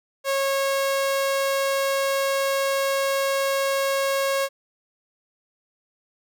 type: tone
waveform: sawtooth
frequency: 547 Hz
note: C#5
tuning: 23 cents flat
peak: -17 dBFS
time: 0.24-4.49 s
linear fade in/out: 50 ms
effects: none